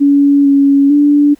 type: tone with pitch steps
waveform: sine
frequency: 283 / 279 / 290.5 Hz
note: C#4 / C#4 / D4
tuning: +36 / +11 / -19 cents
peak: -5 dBFS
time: 0-1.35 s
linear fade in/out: 20 ms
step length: 450 ms
effects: pink hiss -50 dBFS RMS until 1.39 s